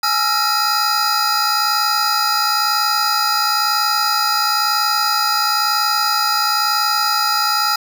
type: tone cluster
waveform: square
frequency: 840 / 1313 / 1374 / 1877 / 4923 Hz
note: G#5 / E6 / F6 / A#6 / D#8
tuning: +19 / -7 / -29 / +11 / -19 cents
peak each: -23 / -22 / -21 / -29 / -20 dBFS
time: 0.03-7.76 s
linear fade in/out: 5 ms
effects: 8-bit